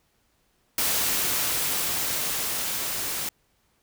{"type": "noise with level ramp", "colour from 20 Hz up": "white", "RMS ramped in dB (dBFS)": [-24, -30], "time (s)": [0.78, 3.29], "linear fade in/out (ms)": 2, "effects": ["pink hiss -68 dBFS RMS until 3.82 s"]}